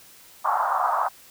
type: band-pass noise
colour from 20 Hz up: pink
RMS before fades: -23 dBFS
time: 0.44-1.09 s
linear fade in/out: 20 ms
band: 720 to 1300 Hz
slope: 48 dB/octave
effects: white hiss -50 dBFS RMS until 1.3 s